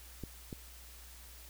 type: clicks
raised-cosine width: 3 ms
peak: -28 dBFS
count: 2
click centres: 0.237 / 0.528 s
effects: added 60 Hz sine -53 dBFS peak until 1.49 s + white hiss -55 dBFS RMS until 1.49 s